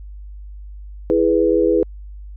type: chord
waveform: sine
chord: E major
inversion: none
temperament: equal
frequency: 329.6 / 415.3 / 493.9 Hz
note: E4 / G#4 / B4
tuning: 0 / 0 / 0 cents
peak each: -17 dBFS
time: 1.1-1.83 s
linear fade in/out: 0 ms
effects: added 50 Hz sine -32 dBFS peak until 2.36 s

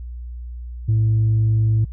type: tone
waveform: sine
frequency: 110 Hz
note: A2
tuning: in tune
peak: -12 dBFS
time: 0.88-1.85 s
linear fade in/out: 10 ms
effects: tanh soft clip ceiling -12 dBFS + added 60 Hz sine -29 dBFS peak until 1.92 s

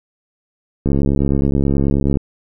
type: click train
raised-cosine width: 3 ms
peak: -4 dBFS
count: 92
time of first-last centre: 0.86-2.171 s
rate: 69.4 Hz
effects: none

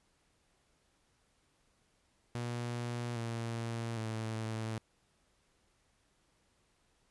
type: tone with pitch steps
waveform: sawtooth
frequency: 120 / 115.51 / 111.19 Hz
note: B2 / A#2 / A2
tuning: -49 / -15 / +19 cents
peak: -32 dBFS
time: 2.35-4.78 s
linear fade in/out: 0 ms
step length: 810 ms
effects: pink hiss -73 dBFS RMS until 7.1 s + resampled to 24000 Hz

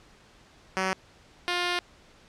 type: tone pair in turn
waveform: 5% pulse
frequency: 188.9 / 353.6 Hz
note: F#3 / F4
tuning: +36 / +22 cents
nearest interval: major seventh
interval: 1086 cents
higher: second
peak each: -14 dBFS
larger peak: neither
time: 0.77-0.93 / 1.48-1.79 s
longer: second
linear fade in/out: 0 ms
effects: pink hiss -56 dBFS RMS until 2.28 s + low-pass 6000 Hz 12 dB/octave

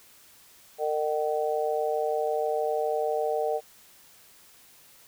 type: harmonic tone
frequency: 152.2 Hz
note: D#3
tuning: 38 cents flat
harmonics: 3 / 4 / 5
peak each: -28 / -29 / -30 dBFS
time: 0.78-3.61 s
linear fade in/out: 50 ms
effects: white hiss -55 dBFS RMS until 5.07 s

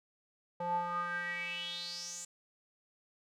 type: tone with band-pass filter sweep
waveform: square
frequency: 174.61 Hz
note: F3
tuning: in tune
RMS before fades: -38 dBFS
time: 0.6-2.25 s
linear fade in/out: 5 ms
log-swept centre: 710 to 7500 Hz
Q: 7.4
effects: none

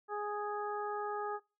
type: harmonic tone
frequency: 415.3 Hz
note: G#4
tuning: in tune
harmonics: 1 / 2 / 3 / 4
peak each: -39 / -39 / -41 / -48 dBFS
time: 0.08-1.4 s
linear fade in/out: 50 ms
effects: noise-tail reverb RT60 0.3 s tail -24 dB re dry

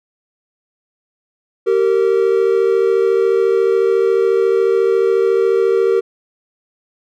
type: tone pair together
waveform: triangle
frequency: 386.6 / 460.7 Hz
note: G4 / A#4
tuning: -24 / -20 cents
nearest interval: minor third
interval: 304 cents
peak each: -12 dBFS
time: 1.66-6.01 s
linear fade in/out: 20 ms
effects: none

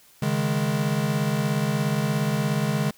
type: chord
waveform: square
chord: C# suspended second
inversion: none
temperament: equal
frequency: 138.59 / 155.56 / 207.7 Hz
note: C#3 / D#3 / G#3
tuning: 0 / 0 / 0 cents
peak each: -27 dBFS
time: 0.22-2.91 s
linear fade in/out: 5 ms
effects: white hiss -55 dBFS RMS until 2.97 s

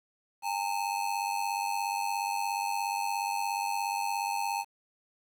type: ring-modulated tone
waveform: square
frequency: 860 Hz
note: A5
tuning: 40 cents flat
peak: -27 dBFS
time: 0.42-4.65 s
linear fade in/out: 50 ms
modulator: 48.5 Hz
effects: 10-bit

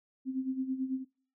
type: tone with tremolo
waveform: sine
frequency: 262 Hz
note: C4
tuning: 2 cents sharp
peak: -28 dBFS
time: 0.25-1.05 s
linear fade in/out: 50 ms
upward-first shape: sine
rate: 9.1 Hz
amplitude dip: 70%
effects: noise-tail reverb RT60 0.5 s tail -25 dB re dry

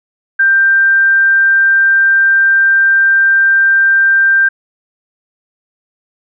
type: tone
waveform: sine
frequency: 1575 Hz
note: G6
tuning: 8 cents sharp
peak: -6 dBFS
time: 0.39-4.49 s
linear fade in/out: 10 ms
effects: none

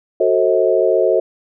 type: chord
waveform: sine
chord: F# diminished seventh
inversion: none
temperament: just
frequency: 370 / 444 / 532.8 / 639.4 Hz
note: F#4 / A4 / C5 / Eb5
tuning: 0 / +16 / +31 / +47 cents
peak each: -17 dBFS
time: 0.2-1.2 s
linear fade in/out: 5 ms
effects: none

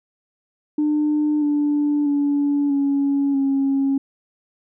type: tone with pitch steps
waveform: sine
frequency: 300 / 293.1 / 286.5 / 279.9 / 273.5 Hz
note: D4 / D4 / D4 / C#4 / C#4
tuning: +37 / -3 / -43 / +17 / -23 cents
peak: -15 dBFS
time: 0.78-3.98 s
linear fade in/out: 5 ms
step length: 640 ms
effects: tanh soft clip ceiling -13 dBFS

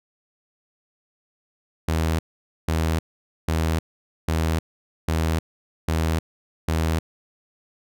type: tone bursts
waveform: sawtooth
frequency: 80.5 Hz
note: E2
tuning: 41 cents flat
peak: -16 dBFS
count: 7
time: 1.88-6.99 s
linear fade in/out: 5 ms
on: 310 ms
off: 490 ms
effects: none

